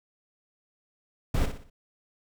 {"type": "noise with echo", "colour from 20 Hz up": "brown", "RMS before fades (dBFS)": -23, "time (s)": [1.34, 1.46], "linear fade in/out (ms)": 5, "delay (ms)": 60, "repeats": 4, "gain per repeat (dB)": -8, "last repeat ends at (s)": 1.7, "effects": []}